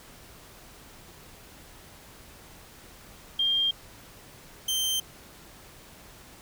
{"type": "tone pair in turn", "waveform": ["sine", "sawtooth"], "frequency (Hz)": [3199, 3128], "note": ["G7", "G7"], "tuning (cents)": [34, -4], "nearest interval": "unison", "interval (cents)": 38, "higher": "first", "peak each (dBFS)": -22, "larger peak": "neither", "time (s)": [[3.39, 3.71], [4.68, 5]], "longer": "neither", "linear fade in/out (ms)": 5, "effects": ["pink hiss -50 dBFS RMS until 6.41 s"]}